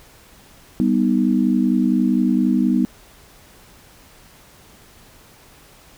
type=chord; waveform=sine; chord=G augmented; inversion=none; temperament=equal; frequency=196 / 246.9 / 311.1 Hz; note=G3 / B3 / D#4; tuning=0 / 0 / 0 cents; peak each=-19 / -17 / -21 dBFS; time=0.8-2.85 s; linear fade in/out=0 ms; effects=pink hiss -48 dBFS RMS until 5.97 s